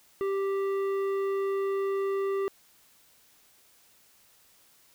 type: tone with tanh clipping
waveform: triangle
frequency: 392 Hz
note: G4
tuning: in tune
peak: -28 dBFS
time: 0.21-2.48 s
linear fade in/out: 0 ms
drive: 15 dB
effects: white hiss -61 dBFS RMS until 4.94 s